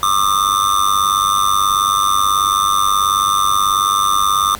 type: tone with amplitude modulation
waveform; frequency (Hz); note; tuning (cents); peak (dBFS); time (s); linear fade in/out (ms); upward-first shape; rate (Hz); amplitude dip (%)
square; 1198; D6; +34; -9; 0.03-4.55; 0; sine; 98.5; 95
effects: added 77 Hz sine -43 dBFS peak until 4.59 s + pink hiss -35 dBFS RMS until 4.59 s